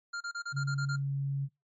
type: tone bursts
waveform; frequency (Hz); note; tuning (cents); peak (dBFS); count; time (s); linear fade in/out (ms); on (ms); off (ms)
square; 1399; F6; +3; -35; 8; 0.13-0.963; 10; 77; 31
type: tone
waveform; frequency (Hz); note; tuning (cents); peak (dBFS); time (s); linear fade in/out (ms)
sine; 138.59; C#3; 0; -29; 0.52-1.49; 50
effects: noise-tail reverb RT60 0.2 s tail -24 dB re dry + MP3 32 kbps